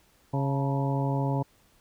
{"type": "harmonic tone with a mistuned harmonic", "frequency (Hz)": 137.5, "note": "C#3", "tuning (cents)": -14, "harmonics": [1, 2, 3, 4, 5, 6, 7], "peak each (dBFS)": [-26, -32, -37, -36, -38, -36, -38], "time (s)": [0.33, 1.43], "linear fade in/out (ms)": 10, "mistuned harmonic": 6, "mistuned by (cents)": 92, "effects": ["pink hiss -63 dBFS RMS until 1.8 s"]}